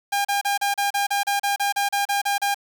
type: tone bursts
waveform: sawtooth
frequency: 805 Hz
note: G5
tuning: 46 cents sharp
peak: -16 dBFS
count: 15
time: 0.12-2.546 s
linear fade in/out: 10 ms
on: 130 ms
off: 34 ms
effects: 7-bit